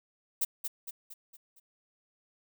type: noise with echo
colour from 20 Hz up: violet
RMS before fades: -28 dBFS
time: 0.41-0.45 s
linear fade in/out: 10 ms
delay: 230 ms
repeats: 5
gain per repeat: -6 dB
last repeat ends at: 1.6 s
effects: none